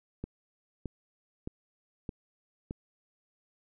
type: click train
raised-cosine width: 3 ms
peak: -23 dBFS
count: 5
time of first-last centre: 0.24-2.709 s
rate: 1.62 Hz
effects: none